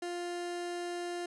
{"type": "tone", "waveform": "30% pulse", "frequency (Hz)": 350, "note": "F4", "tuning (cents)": 4, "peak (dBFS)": -33, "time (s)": [0.02, 1.26], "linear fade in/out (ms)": 5, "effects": ["resampled to 24000 Hz"]}